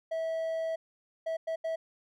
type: tone bursts at uneven times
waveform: triangle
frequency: 650 Hz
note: E5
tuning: 24 cents flat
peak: -28 dBFS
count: 4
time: 0.11-0.76 / 1.26-1.37 / 1.47-1.56 / 1.64-1.76 s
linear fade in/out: 10 ms
effects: none